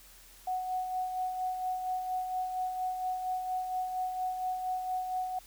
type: tone with tremolo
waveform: sine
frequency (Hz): 740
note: F#5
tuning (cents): 0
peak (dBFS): -29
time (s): 0.47-5.39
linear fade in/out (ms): 5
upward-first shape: sine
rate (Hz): 4.3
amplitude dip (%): 45
effects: added 41 Hz sine -59 dBFS peak until 5.46 s + white hiss -56 dBFS RMS until 5.46 s